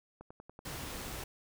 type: click train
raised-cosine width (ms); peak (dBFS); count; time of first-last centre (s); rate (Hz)
1; -35; 6; 0.21-0.686; 10.5
type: noise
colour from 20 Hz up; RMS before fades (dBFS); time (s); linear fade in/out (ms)
pink; -42; 0.65-1.24; 5
effects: none